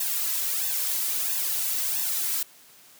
blue noise with flanger, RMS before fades -27 dBFS, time 0-2.43 s, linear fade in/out 5 ms, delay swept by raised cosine 1.1 to 3.1 ms, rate 1.5 Hz, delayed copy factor +1, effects white hiss -53 dBFS RMS until 2.99 s + high-pass 100 Hz 12 dB/octave

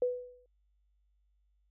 sine tone with exponential decay, 495.3 Hz, B4, 5 cents sharp, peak -24 dBFS, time 0.02-0.46 s, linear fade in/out 2 ms, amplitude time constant 94 ms, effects added 50 Hz sine -69 dBFS peak until 1.7 s

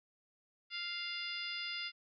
harmonic tone, 698.5 Hz, F5, in tune, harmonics 2 / 3 / 4 / 5 / 6 / 7, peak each -48 / -44 / -44 / -46 / -51 / -44 dBFS, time 0.7-1.92 s, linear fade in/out 50 ms, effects none

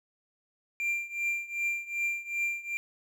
triangle tone with tremolo, 2376 Hz, D7, 20 cents sharp, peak -24 dBFS, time 0.8-2.77 s, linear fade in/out 0 ms, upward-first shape triangle, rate 2.6 Hz, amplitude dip 90%, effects none

